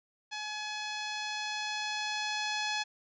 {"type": "tone with level ramp", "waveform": "10% pulse", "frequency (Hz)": 847, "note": "G#5", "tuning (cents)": 34, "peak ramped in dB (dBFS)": [-28, -22], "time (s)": [0.31, 2.84], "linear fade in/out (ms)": 20, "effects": ["resampled to 16000 Hz"]}